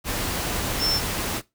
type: tone in noise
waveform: sine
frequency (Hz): 5360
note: E8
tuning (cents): +28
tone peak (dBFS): -19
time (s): 0.79-1.01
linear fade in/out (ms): 50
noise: pink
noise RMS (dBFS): -27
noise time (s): 0.04-1.42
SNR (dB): +5
effects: noise-tail reverb RT60 0.2 s tail -19 dB re dry